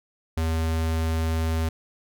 square tone, 80.9 Hz, E2, 32 cents flat, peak -23 dBFS, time 0.37-1.69 s, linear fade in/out 5 ms, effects none

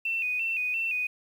sine tone with vibrato, 2586 Hz, E7, 34 cents flat, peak -26 dBFS, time 0.05-1.07 s, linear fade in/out 5 ms, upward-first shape square, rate 2.9 Hz, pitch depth 68 cents each way, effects 9-bit

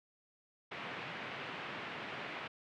white band-pass noise, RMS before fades -44 dBFS, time 0.71-2.48 s, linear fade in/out 10 ms, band 110 to 2700 Hz, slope 24 dB/octave, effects none

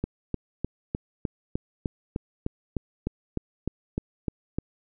click train, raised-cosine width 3 ms, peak -14 dBFS, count 16, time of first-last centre 0.04-4.585 s, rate 3.3 Hz, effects none

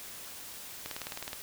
click train, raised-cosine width 0.2 ms, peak -20 dBFS, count 10, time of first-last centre 0.86-1.331 s, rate 19.1 Hz, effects white hiss -45 dBFS RMS until 1.42 s

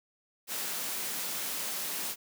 white high-pass noise, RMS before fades -35 dBFS, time 0.47-2.16 s, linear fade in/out 50 ms, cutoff 150 Hz, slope 48 dB/octave, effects none

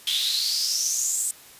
pink noise with high-pass filter sweep, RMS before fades -25 dBFS, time 0.07-1.31 s, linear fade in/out 2 ms, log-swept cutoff 3300 to 8300 Hz, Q 7.7, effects white hiss -48 dBFS RMS until 1.59 s + resampled to 32000 Hz

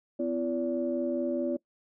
sine tone cluster, 253.9 / 338.6 / 574 Hz, B3 / E4 / D5, +48 / +46 / -40 cents, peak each -31 dBFS, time 0.19-1.57 s, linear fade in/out 10 ms, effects noise-tail reverb RT60 0.1 s tail -21 dB re dry + tanh soft clip ceiling -17 dBFS

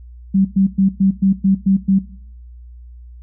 sine tone bursts, 193.1 Hz, G3, 26 cents flat, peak -10 dBFS, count 8, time 0.34-1.99 s, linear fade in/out 10 ms, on 110 ms, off 110 ms, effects noise-tail reverb RT60 0.7 s tail -19 dB re dry + added 60 Hz sine -35 dBFS peak until 3.22 s

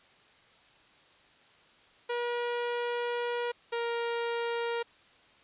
sawtooth tone pair in turn, 480 / 468.8 Hz, B4 / A#4, -49 / +10 cents, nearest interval unison, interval 41 cents, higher first, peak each -26 dBFS, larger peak neither, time 2.09-3.52 / 3.72-4.83 s, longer first, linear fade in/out 10 ms, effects white hiss -60 dBFS RMS until 5.43 s + resampled to 8000 Hz

